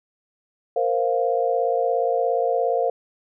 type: chord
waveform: sine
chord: Bb suspended second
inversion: none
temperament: equal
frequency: 466.2 / 523.3 / 698.5 Hz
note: Bb4 / C5 / F5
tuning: 0 / 0 / 0 cents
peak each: -23 dBFS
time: 0.76-2.9 s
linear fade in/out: 5 ms
effects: none